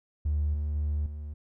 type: tone with level steps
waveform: triangle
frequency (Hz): 74.5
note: D2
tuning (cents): +25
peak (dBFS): -21 / -25 / -23 / -33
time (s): 0.25-1.34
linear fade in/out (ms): 10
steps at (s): 0.54 / 0.75 / 1.06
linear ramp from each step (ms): 2
effects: tanh soft clip ceiling -21 dBFS